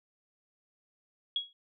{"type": "tone with exponential decay", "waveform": "sine", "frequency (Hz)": 3322, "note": "G#7", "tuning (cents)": 0, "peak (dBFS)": -25, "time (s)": [1.36, 1.53], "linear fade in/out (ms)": 2, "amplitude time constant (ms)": 35, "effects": []}